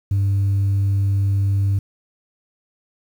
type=tone; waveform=sine; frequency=98.7 Hz; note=G2; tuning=12 cents sharp; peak=-13 dBFS; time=0.11-1.79 s; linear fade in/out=5 ms; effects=tanh soft clip ceiling -14 dBFS + 8-bit